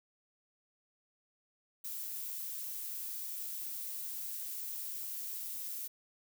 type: noise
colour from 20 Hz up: violet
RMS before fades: -41 dBFS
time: 1.84-5.88 s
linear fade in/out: 10 ms
effects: none